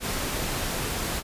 pink noise, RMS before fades -29 dBFS, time 0-1.23 s, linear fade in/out 50 ms, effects resampled to 32000 Hz

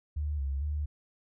sine tone with vibrato, 71.4 Hz, D2, 48 cents flat, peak -29 dBFS, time 0.16-0.86 s, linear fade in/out 10 ms, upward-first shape square, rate 2.2 Hz, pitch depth 70 cents each way, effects none

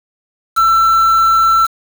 triangle tone with quantisation, 1338 Hz, E6, 25 cents sharp, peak -6 dBFS, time 0.56-1.67 s, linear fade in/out 20 ms, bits 4, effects none

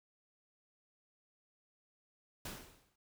pink noise with exponential decay, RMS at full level -41 dBFS, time 2.45-2.96 s, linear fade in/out 5 ms, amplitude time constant 110 ms, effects none

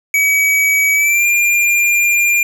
square tone with pitch glide, 2274 to 2398 Hz, C#7 to D7, +44 to +36 cents, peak -11 dBFS, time 0.14-2.43 s, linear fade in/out 2 ms, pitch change +92 cents, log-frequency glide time 0.94-1.26 s, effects none

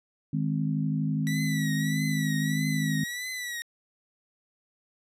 sine chord, Ab major, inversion second, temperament equal with one note detuned, 155.56 / 207.7 / 260.3 Hz, Eb3 / Ab3 / C4, 0 / 0 / -9 cents, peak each -27 / -31 / -31 dBFS, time 0.33-3.04 s, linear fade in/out 5 ms
sawtooth tone with vibrato, 1950 Hz, B6, 23 cents flat, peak -29 dBFS, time 1.27-3.62 s, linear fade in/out 0 ms, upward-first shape triangle, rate 1.6 Hz, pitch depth 81 cents each way
effects resampled to 32000 Hz

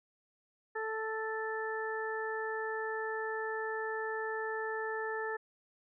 harmonic tone, 440 Hz, A4, in tune, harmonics 1 / 2 / 3 / 4, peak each -37 / -41 / -44 / -39 dBFS, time 0.75-5.37 s, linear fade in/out 10 ms, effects none

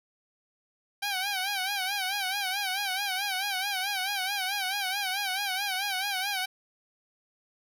10% pulse tone with vibrato, 779 Hz, G5, 11 cents flat, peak -20 dBFS, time 1.02-6.46 s, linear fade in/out 10 ms, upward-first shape sine, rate 4.6 Hz, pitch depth 98 cents each way, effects none

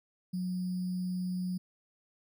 sine tone with sample-and-hold, 181.9 Hz, F#3, 29 cents flat, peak -31 dBFS, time 0.33-1.58 s, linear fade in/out 10 ms, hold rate 4900 Hz, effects none

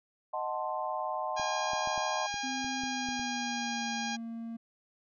sine chord, D# diminished seventh, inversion none, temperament equal, 622.3 / 740 / 880 / 1046.5 Hz, D#5 / F#5 / A5 / C6, 0 / 0 / 0 / 0 cents, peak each -37 dBFS, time 0.33-2.27 s, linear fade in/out 10 ms
harmonic tone, 814 Hz, G#5, 35 cents flat, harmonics 1 / 2 / 3 / 4 / 5 / 6 / 7 / 8, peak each -37 / -40 / -42 / -43 / -44 / -45 / -45 / -46 dBFS, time 1.36-4.17 s, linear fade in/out 20 ms
clicks, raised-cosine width 3 ms, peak -34 dBFS, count 9, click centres 1.397 / 1.734 / 1.874 / 1.978 / 2.342 / 2.645 / 2.836 / 3.088 / 3.195 s
triangle tone with pitch glide, 259 to 229.4 Hz, C4 to A#3, -17 to -28 cents, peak -35 dBFS, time 2.43-4.57 s, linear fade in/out 10 ms, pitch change -211 cents, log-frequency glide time 2.78-3.95 s
effects none

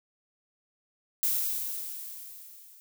violet noise with level ramp, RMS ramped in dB -26 to -54 dBFS, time 1.23-2.8 s, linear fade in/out 0 ms, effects none

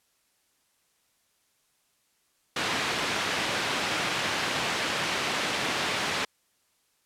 white band-pass noise, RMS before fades -29 dBFS, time 2.56-6.25 s, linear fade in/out 5 ms, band 120 to 3100 Hz, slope 12 dB/octave, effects white hiss -70 dBFS RMS until 7.05 s + low-pass 12000 Hz 12 dB/octave

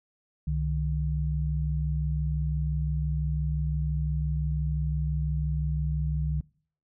sine tone pair together, 66.3 / 152.14 Hz, C2 / D#3, +23 / -39 cents, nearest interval octave + major second, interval 1438 cents, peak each -28 dBFS, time 0.47-6.41 s, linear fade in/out 5 ms, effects noise-tail reverb RT60 0.5 s tail -23 dB re dry

